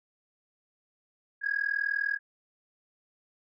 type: tone with amplitude modulation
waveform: sine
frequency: 1647 Hz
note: G#6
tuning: 15 cents flat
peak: -22 dBFS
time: 1.41-2.19 s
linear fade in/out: 50 ms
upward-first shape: sine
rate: 40 Hz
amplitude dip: 95%
effects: tanh soft clip ceiling -19 dBFS